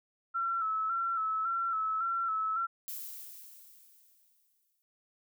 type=tone with vibrato; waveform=sine; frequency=1329 Hz; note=E6; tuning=14 cents sharp; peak=-29 dBFS; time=0.34-2.67 s; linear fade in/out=20 ms; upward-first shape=square; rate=1.8 Hz; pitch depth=38 cents each way
type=noise with exponential decay; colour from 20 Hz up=violet; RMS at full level=-39 dBFS; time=2.88-4.82 s; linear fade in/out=0 ms; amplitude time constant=420 ms
effects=none